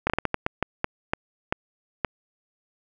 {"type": "slowing click train", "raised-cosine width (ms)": 0.5, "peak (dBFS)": -7, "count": 12, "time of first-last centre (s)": [0.07, 2.047], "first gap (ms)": 28, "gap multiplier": 1.34, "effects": []}